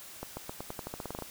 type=accelerating click train; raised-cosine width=1 ms; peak=-23 dBFS; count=14; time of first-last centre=0.23-1.223 s; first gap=140 ms; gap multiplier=0.89; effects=white hiss -48 dBFS RMS until 1.3 s